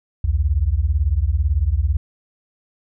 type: beating tone pair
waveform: sine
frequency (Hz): 63.7 / 81.7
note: C2 / E2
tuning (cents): -46 / -15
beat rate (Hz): 18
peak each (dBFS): -18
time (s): 0.24-1.97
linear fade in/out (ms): 5
effects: none